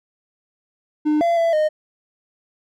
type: tone with pitch steps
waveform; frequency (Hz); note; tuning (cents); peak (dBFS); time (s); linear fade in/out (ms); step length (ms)
triangle; 302.5 / 681 / 668 / 615; D#4 / F5 / E5 / D#5; -49 / -44 / +23 / -20; -13; 1.05-1.69; 20; 160
effects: none